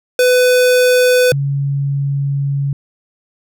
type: tone pair in turn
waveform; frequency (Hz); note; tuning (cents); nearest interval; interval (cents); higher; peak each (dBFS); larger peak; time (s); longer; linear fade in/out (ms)
square / sine; 500 / 139.86; B4 / C#3; +21 / +16; octave + minor seventh; 2205; first; -9 / -14; first; 0.19-1.32 / 1.32-2.73; second; 2
effects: none